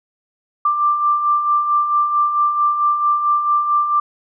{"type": "beating tone pair", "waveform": "sine", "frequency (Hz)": [1178, 1182.5], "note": ["D6", "D6"], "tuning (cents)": [5, 12], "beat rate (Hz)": 4.5, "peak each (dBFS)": [-23, -14], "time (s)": [0.65, 4], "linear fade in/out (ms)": 5, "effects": []}